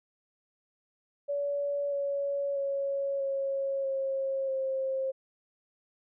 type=tone with pitch steps; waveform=sine; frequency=570 / 562.2 / 554.4 / 546.8 / 539.3 / 531.8 Hz; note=C#5 / C#5 / C#5 / C#5 / C#5 / C5; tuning=+48 / +24 / 0 / -24 / -48 / +28 cents; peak=-28 dBFS; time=1.28-5.12 s; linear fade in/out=20 ms; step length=640 ms; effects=none